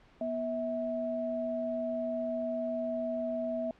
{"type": "tone pair together", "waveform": "sine", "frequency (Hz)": [243.5, 650], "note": ["B3", "E5"], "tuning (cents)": [-24, -24], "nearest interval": "octave + perfect fourth", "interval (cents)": 1700, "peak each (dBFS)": [-36, -32], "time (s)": [0.21, 3.71], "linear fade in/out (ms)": 2, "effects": ["pink hiss -61 dBFS RMS until 3.79 s", "low-pass 3000 Hz 12 dB/octave"]}